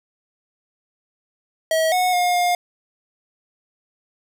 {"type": "tone with pitch steps", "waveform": "square", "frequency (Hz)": [642, 731, 714, 710], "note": ["E5", "F#5", "F5", "F5"], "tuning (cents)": [-46, -21, 38, 28], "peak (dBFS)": -17, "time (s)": [1.71, 2.55], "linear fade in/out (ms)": 2, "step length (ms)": 210, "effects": []}